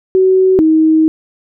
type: tone pair in turn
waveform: sine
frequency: 376.1 / 316.3 Hz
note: F#4 / D#4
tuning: +28 / +29 cents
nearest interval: minor third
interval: 299 cents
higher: first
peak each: -6 dBFS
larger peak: neither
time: 0.15-0.59 / 0.59-1.08 s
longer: second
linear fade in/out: 0 ms
effects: none